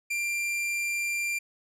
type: tone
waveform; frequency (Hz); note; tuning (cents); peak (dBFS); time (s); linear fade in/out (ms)
45% pulse; 2376; D7; +20; -27; 0.1-1.39; 10
effects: low-pass 12000 Hz 12 dB/octave